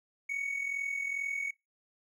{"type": "tone with amplitude modulation", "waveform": "triangle", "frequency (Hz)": 2229, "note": "C#7", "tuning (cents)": 9, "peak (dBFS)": -27, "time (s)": [0.29, 1.51], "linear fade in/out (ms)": 10, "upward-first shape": "sine", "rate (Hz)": 42.3, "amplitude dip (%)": 65, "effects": ["noise-tail reverb RT60 0.2 s tail -23 dB re dry", "tanh soft clip ceiling -24 dBFS"]}